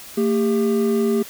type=tone pair together; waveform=triangle; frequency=225 / 399.5 Hz; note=A3 / G4; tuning=+39 / +33 cents; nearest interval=minor seventh; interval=994 cents; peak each=-17 dBFS; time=0.17-1.23 s; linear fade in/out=10 ms; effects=white hiss -39 dBFS RMS until 1.29 s